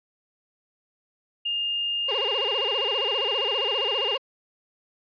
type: tone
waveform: sine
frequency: 2822 Hz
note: F7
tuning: 17 cents sharp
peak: -24 dBFS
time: 1.45-4.17 s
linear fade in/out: 10 ms
type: tone with vibrato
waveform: 30% pulse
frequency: 470 Hz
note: A#4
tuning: 14 cents sharp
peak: -25 dBFS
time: 2.08-4.18 s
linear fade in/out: 10 ms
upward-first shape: sine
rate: 15 Hz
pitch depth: 290 cents each way
effects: resampled to 11025 Hz